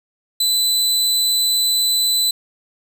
sawtooth tone, 4004 Hz, B7, 23 cents sharp, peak -12 dBFS, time 0.4-2.31 s, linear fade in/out 5 ms, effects 8-bit

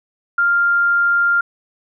sine tone, 1396.9 Hz, F6, in tune, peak -12 dBFS, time 0.38-1.41 s, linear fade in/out 5 ms, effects none

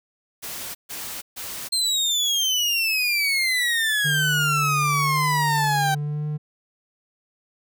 white noise bursts, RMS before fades -33 dBFS, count 3, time 0.42-1.69 s, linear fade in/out 20 ms, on 330 ms, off 140 ms
30% pulse exponential sweep, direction down, 4186 to 770 Hz, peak -17 dBFS, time 1.72-5.95 s, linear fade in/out 10 ms
triangle tone with vibrato, 147.8 Hz, D3, 11 cents sharp, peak -22 dBFS, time 4.04-6.38 s, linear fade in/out 20 ms, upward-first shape triangle, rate 1 Hz, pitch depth 37 cents each way
effects none

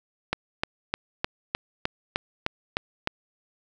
click train, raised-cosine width 0.3 ms, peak -8 dBFS, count 10, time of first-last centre 0.33-3.074 s, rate 3.28 Hz, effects none

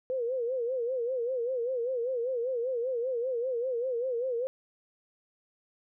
sine tone with vibrato, 493.9 Hz, B4, in tune, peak -28 dBFS, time 0.1-4.47 s, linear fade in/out 0 ms, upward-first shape sine, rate 5.1 Hz, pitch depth 120 cents each way, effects none

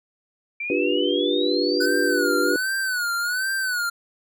sine exponential sweep, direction up, 2332 to 4978 Hz, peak -26 dBFS, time 0.6-1.86 s, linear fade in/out 5 ms
sine chord, G dominant seventh, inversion second, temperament just, 294 / 352.8 / 392 / 490 Hz, D4 / F4 / G4 / B4, +2 / +18 / 0 / -14 cents, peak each -25 dBFS, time 0.7-2.56 s, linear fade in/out 2 ms
square tone with vibrato, 1480 Hz, F#6, in tune, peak -23 dBFS, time 1.8-3.9 s, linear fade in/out 10 ms, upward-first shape sine, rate 1.3 Hz, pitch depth 110 cents each way
effects none

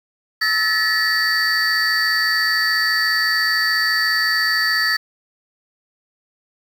triangle tone cluster, 1300 / 1743 / 1908 / 4557 Hz, E6 / A6 / A#6 / C#8, -24 / -17 / +40 / +47 cents, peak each -24 / -18 / -18 / -18 dBFS, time 0.41-4.97 s, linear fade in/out 10 ms, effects tanh soft clip ceiling -9 dBFS + 7-bit

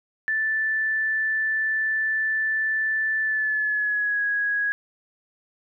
sine tone with pitch glide, 1759 to 1660.3 Hz, A6 to G#6, -1 to -1 cents, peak -21 dBFS, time 0.28-4.72 s, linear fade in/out 0 ms, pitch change -100 cents, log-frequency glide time 3.21-4.23 s, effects none

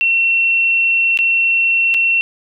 sine tone with dropouts, 2715 Hz, F7, 50 cents flat, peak -11 dBFS, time 0.01-2.21 s, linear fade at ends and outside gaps 0 ms, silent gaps 1.174-1.189 / 1.941-1.945 s, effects none

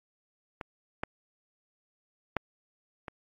clicks, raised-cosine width 0.5 ms, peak -22 / -16 / -12 / -23 dBFS, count 4, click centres 0.612 / 1.035 / 2.367 / 3.082 s, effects AAC 48 kbps

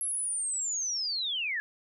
sine linear sweep, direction down, 11175 to 1661.2 Hz, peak -29 dBFS, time 0.01-1.6 s, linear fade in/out 0 ms, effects none

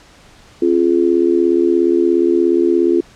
sine tone with amplitude modulation, 345 Hz, F4, 21 cents flat, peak -6 dBFS, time 0.62-3.01 s, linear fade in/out 5 ms, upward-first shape sine, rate 77 Hz, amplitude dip 95%, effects pink hiss -45 dBFS RMS until 3.15 s + low-pass 7000 Hz 12 dB/octave

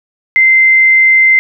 sine tone, 2078 Hz, C7, 12 cents flat, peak -4 dBFS, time 0.36-1.39 s, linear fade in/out 0 ms, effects none

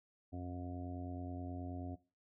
harmonic tone, 89.4 Hz, F2, 41 cents sharp, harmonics 1 / 2 / 3 / 4 / 5 / 6 / 7 / 8, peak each -44 / -53 / -45 / -55 / -60 / -63 / -55 / -54 dBFS, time 0.32-1.96 s, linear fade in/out 20 ms, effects noise-tail reverb RT60 0.3 s tail -18 dB re dry

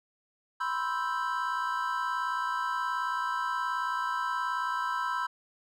triangle chord, C major seventh, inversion third, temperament equal, 987.8 / 1046.5 / 1318.5 / 1568 Hz, B5 / C6 / E6 / G6, 0 / 0 / 0 / 0 cents, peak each -31 / -34 / -32 / -34 dBFS, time 0.6-5.27 s, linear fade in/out 10 ms, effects none

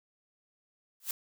blue noise with exponential growth, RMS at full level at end -28 dBFS, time 1-1.11 s, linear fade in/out 2 ms, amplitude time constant 23 ms, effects none

